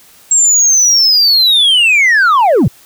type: linear sweep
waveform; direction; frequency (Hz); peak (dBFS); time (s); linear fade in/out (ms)
sine; down; 7600 to 87.31; -3; 0.31-2.68; 5
effects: tanh soft clip ceiling -5 dBFS + white hiss -43 dBFS RMS until 2.85 s